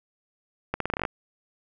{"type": "accelerating click train", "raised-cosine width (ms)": 0.5, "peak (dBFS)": -11, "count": 10, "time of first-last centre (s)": [0.74, 1.052], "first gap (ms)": 63, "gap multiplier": 0.84, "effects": []}